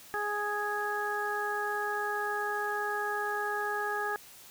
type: harmonic tone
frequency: 415.3 Hz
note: G#4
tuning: in tune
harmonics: 1 / 2 / 3 / 4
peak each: -36 / -35 / -37 / -34 dBFS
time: 0.14-4.16 s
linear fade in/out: 0 ms
effects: white hiss -52 dBFS RMS until 4.5 s